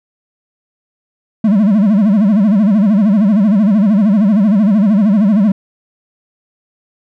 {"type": "tone with vibrato", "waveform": "triangle", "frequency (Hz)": 206.1, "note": "G#3", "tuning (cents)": -13, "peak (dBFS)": -5, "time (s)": [1.44, 5.52], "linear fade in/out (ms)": 5, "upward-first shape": "sine", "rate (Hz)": 13, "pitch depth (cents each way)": 160, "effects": []}